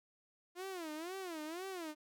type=tone with vibrato; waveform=sawtooth; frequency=342.8 Hz; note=F4; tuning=32 cents flat; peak=-38 dBFS; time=0.55-1.95 s; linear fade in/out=50 ms; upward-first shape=sine; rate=2 Hz; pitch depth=210 cents each way; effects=none